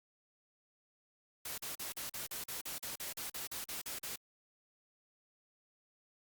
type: noise bursts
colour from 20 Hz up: white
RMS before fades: -42 dBFS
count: 16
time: 1.45-4.16 s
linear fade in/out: 5 ms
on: 130 ms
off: 42 ms
effects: Opus 48 kbps